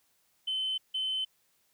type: tone pair in turn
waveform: sine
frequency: 3060 / 3060 Hz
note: G7 / G7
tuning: -42 / -42 cents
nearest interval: unison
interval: 0 cents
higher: neither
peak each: -28 dBFS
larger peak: neither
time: 0.47-0.78 / 0.94-1.25 s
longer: neither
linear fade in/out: 10 ms
effects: tanh soft clip ceiling -25 dBFS + white hiss -71 dBFS RMS until 1.73 s